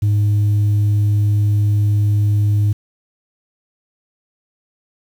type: tone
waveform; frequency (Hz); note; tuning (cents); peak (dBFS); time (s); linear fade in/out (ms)
sine; 103.7; G#2; -2; -9; 0.02-2.73; 10
effects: tanh soft clip ceiling -11 dBFS + 7-bit